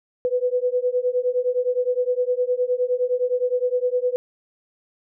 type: beating tone pair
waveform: sine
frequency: 492.9 / 502.6 Hz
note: B4 / B4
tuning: -3 / +30 cents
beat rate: 9.7 Hz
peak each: -22 dBFS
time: 0.25-4.16 s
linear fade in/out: 0 ms
effects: none